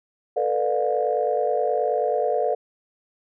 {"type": "chord", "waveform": "sine", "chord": "B half-diminished seventh", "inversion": "third", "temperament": "just", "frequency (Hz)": [444.5, 493.9, 592.7, 711.2], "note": ["A4", "B4", "D5", "F5"], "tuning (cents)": [18, 0, 16, 31], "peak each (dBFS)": -25, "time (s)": [0.36, 2.55], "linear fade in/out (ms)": 10, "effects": ["tanh soft clip ceiling -9 dBFS"]}